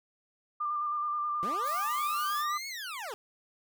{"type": "tone with vibrato", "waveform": "sine", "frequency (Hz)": 1193, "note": "D6", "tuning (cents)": 27, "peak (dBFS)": -29, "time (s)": [0.6, 2.58], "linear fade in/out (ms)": 10, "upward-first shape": "square", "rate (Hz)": 9.4, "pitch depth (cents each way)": 19}
{"type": "linear two-way sweep", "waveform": "20% pulse", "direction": "up then down", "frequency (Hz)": [161.3, 2217, 380.7], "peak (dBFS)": -32, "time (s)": [1.43, 3.14], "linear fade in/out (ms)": 0, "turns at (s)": 2.68}
{"type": "noise", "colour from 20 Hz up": "blue", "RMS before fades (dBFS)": -43, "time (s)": [1.63, 2.45], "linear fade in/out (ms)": 50}
{"effects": []}